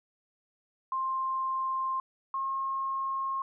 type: tone pair in turn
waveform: sine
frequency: 1054 / 1076.1 Hz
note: C6 / C6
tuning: +12 / +48 cents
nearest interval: unison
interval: 36 cents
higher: second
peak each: -28 / -29 dBFS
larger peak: first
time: 0.92-2 / 2.34-3.42 s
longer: neither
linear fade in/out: 2 ms
effects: none